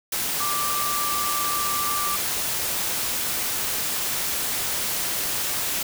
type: tone in noise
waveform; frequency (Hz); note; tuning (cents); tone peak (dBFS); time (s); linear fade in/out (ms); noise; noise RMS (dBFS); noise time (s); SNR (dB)
sine; 1174.7; D6; 0; -26; 0.4-2.16; 5; white; -26; 0.12-5.83; -3
effects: none